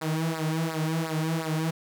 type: tone with flanger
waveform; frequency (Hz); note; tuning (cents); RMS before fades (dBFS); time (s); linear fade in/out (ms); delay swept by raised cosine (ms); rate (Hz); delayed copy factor
sawtooth; 160; D#3; +49; -28; 0.01-1.71; 10; 0.31 to 4.81; 2.8; -1
effects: none